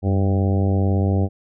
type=harmonic tone with a mistuned harmonic; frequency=98 Hz; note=G2; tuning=in tune; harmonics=1 / 2 / 3 / 4 / 5 / 6 / 7 / 8; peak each=-17 / -23 / -27 / -29 / -31 / -33 / -34 / -35 dBFS; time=0.02-1.29 s; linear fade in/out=50 ms; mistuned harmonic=1; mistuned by=-86 cents; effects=none